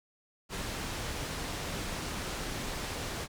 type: low-pass noise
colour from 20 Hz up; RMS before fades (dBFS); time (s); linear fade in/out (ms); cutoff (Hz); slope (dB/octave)
pink; -37; 0.49-3.28; 50; 8700; 12
effects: none